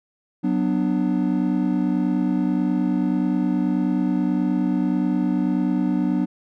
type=chord; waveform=triangle; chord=B minor; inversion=second; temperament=just; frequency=185.21 / 246.9 / 296.3 Hz; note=F#3 / B3 / D4; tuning=+2 / 0 / +15 cents; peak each=-21 / -21 / -21 dBFS; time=0.43-6.26 s; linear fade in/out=20 ms; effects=none